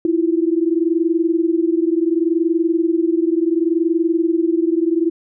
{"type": "tone pair together", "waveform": "sine", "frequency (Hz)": [325.8, 346.5], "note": ["E4", "F4"], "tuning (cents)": [-20, -14], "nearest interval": "minor second", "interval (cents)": 106, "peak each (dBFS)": [-16, -18], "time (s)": [0.05, 5.1], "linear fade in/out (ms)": 2, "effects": []}